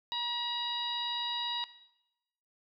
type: harmonic tone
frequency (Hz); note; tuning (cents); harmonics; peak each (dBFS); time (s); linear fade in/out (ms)
958; A#5; +47; 1 / 2 / 3 / 4 / 5; -37 / -46 / -42 / -34 / -46; 0.12-1.64; 0
effects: noise-tail reverb RT60 0.9 s tail -17 dB re dry